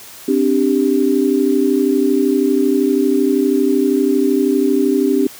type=chord; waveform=sine; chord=C suspended second; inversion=none; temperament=just; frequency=261.6 / 294.3 / 392.4 Hz; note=C4 / D4 / G4; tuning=0 / +4 / +2 cents; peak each=-16 dBFS; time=0.28-5.27 s; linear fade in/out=5 ms; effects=white hiss -37 dBFS RMS until 5.39 s + high-pass 80 Hz 12 dB/octave